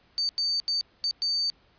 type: tone bursts at uneven times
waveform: sine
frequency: 4584 Hz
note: D8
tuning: 43 cents flat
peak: -23 dBFS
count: 5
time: 0.18-0.29 / 0.38-0.6 / 0.68-0.81 / 1.04-1.11 / 1.22-1.5 s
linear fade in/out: 0 ms
effects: pink hiss -62 dBFS RMS until 1.78 s + resampled to 11025 Hz